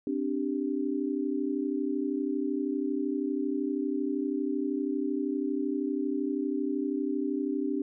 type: chord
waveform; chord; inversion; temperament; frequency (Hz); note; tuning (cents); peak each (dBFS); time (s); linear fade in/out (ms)
sine; C suspended second; none; just; 261.6 / 294.3 / 392.4; C4 / D4 / G4; 0 / +4 / +2; -32 / -30 / -34; 0.07-7.82; 2
effects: none